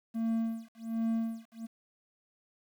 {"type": "tone with tremolo", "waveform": "triangle", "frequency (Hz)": 226.5, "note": "A#3", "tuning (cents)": -50, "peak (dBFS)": -25, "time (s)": [0.14, 1.67], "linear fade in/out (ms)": 20, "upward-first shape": "sine", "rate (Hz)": 1.3, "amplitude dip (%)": 100, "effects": ["10-bit"]}